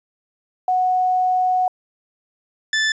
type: tone pair in turn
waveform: sine / sawtooth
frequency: 737 / 1752.9 Hz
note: F#5 / A6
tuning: -7 / -7 cents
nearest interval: octave + minor third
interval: 1500 cents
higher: second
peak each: -15 / -13 dBFS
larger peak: second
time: 0.68-1.68 / 2.73-2.92 s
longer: first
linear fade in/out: 2 ms
effects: resampled to 16000 Hz + 9-bit